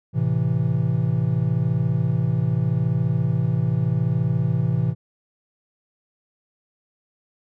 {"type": "chord", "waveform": "triangle", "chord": "A minor", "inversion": "none", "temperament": "equal", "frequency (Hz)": [110, 130.81, 164.81], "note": ["A2", "C3", "E3"], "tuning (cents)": [0, 0, 0], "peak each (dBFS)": [-22, -20, -21], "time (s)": [0.13, 4.95], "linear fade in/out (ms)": 50, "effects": []}